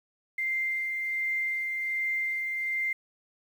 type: tone with tremolo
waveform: sine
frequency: 2093 Hz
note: C7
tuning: in tune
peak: -26 dBFS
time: 0.38-2.93 s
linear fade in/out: 5 ms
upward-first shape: sine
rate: 1.3 Hz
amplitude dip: 30%
effects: 9-bit